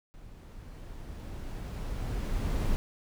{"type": "noise with level ramp", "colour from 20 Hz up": "brown", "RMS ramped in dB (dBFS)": [-49, -28], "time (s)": [0.14, 2.76], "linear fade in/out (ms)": 0, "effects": []}